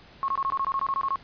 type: tone bursts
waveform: sine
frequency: 1089 Hz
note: C#6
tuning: 31 cents flat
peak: -23 dBFS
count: 13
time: 0.23-1.158 s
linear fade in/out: 0 ms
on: 52 ms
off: 21 ms
effects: pink hiss -51 dBFS RMS until 1.23 s + resampled to 11025 Hz